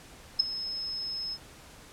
sine tone with ADSR envelope, 5180 Hz, E8, 31 cents flat, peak -15 dBFS, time 0.39-1.38 s, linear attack 12 ms, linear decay 8 ms, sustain -17 dB, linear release 51 ms, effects pink hiss -51 dBFS RMS until 1.92 s + low-pass 11000 Hz 12 dB/octave

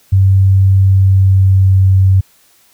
sine tone with pitch glide, 96.3 to 95.3 Hz, G2 to G2, -30 to -48 cents, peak -5 dBFS, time 0.12-2.21 s, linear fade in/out 10 ms, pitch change -18 cents, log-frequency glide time 0.79-1.83 s, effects white hiss -50 dBFS RMS until 2.73 s

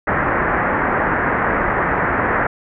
white low-pass noise, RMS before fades -18 dBFS, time 0.07-2.47 s, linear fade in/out 5 ms, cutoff 1900 Hz, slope 48 dB/octave, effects none

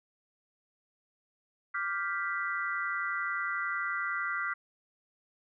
sine chord, G dominant seventh, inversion second, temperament equal, 1174.7 / 1396.9 / 1568 / 1975.5 Hz, D6 / F6 / G6 / B6, 0 / 0 / 0 / 0 cents, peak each -37 / -34 / -38 / -36 dBFS, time 1.74-4.54 s, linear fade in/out 10 ms, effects none

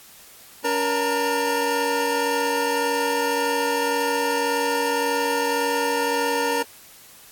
25% pulse tone cluster, 282.8 / 472.9 / 904 Hz, C#4 / A#4 / A5, +35 / +25 / +47 cents, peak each -25 / -19 / -22 dBFS, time 0.64-6.63 s, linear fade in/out 10 ms, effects white hiss -47 dBFS RMS until 7.31 s + AAC 64 kbps

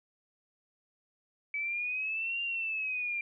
sine exponential two-way sweep, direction up then down, 2287 to 2794 to 2370 Hz, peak -31 dBFS, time 1.54-3.21 s, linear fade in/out 2 ms, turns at 2.42 s, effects none

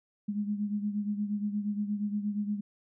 sine beating tone pair, 205.4 / 213.9 Hz, G#3 / A3, -19 / -49 cents, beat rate 8.5 Hz, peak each -30 / -36 dBFS, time 0.28-2.61 s, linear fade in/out 10 ms, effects none

